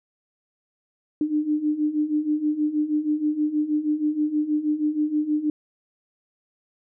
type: beating tone pair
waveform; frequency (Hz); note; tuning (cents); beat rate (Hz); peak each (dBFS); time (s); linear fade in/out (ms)
sine; 297.8 / 304.1; D4 / D#4; +24 / -40; 6.3; -26 / -22; 1.21-5.5; 2
effects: none